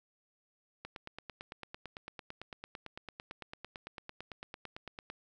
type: click train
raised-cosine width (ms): 0.3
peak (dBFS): -27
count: 39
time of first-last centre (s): 0.85-5.101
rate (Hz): 8.94
effects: none